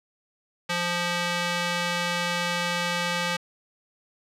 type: tone with band-pass filter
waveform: square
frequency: 174.61 Hz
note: F3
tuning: in tune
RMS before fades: -27 dBFS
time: 0.69-3.37 s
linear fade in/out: 10 ms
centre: 2700 Hz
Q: 0.7
effects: none